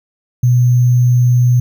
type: tone with sample-and-hold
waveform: sine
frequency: 122.8 Hz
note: B2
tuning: 9 cents flat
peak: -7 dBFS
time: 0.43-1.6 s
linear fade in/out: 5 ms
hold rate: 6300 Hz
effects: none